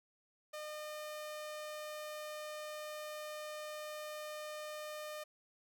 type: tone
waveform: sawtooth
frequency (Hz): 607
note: D#5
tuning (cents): -43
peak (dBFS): -39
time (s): 0.53-5.24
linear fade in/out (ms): 10
effects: none